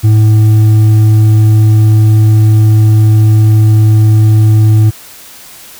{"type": "tone with hard clipping", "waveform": "sine", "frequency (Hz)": 108.2, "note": "A2", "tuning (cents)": -29, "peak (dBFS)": -4, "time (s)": [0.03, 4.91], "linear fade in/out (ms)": 20, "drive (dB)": 4, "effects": ["white hiss -33 dBFS RMS until 5.79 s"]}